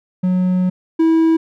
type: tone pair in turn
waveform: triangle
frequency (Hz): 183 / 324.9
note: F#3 / E4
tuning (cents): -19 / -25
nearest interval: minor seventh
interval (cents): 994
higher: second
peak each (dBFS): -11 / -8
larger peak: second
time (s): 0.23-0.7 / 0.99-1.37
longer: first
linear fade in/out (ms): 10
effects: none